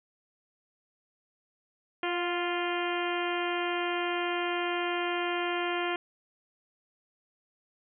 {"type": "harmonic tone with a mistuned harmonic", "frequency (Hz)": 349.2, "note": "F4", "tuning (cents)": 0, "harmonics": [1, 2, 3, 4, 5, 6, 7, 8, 9], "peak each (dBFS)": [-32, -35, -37, -38, -39, -40, -40, -41, -42], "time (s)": [2.03, 5.96], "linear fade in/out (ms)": 2, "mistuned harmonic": 2, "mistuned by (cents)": 22, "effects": []}